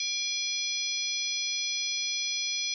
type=harmonic tone with a mistuned harmonic; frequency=837 Hz; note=G#5; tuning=13 cents sharp; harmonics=3 / 4 / 5 / 6 / 7; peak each=-35 / -35 / -35 / -35 / -35 dBFS; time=0-2.74 s; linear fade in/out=2 ms; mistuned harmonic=3; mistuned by=-92 cents; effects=none